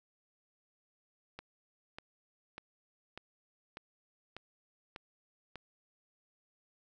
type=click train; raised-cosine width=0.3 ms; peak=-28 dBFS; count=8; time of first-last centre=1.39-5.557 s; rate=1.68 Hz; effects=none